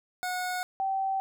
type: tone pair in turn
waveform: 25% pulse / sine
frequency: 729 / 773.1 Hz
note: F#5 / G5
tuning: -26 / -24 cents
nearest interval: minor second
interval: 102 cents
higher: second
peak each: -26 dBFS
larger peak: neither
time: 0.23-0.63 / 0.8-1.2 s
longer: neither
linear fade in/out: 0 ms
effects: none